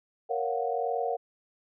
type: chord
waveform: sine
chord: Gb major seventh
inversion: first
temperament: equal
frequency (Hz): 466.2 / 554.4 / 698.5 / 740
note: Bb4 / Db5 / F5 / Gb5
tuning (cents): 0 / 0 / 0 / 0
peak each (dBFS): -31 / -35 / -33 / -32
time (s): 0.29-1.17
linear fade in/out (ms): 20
effects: none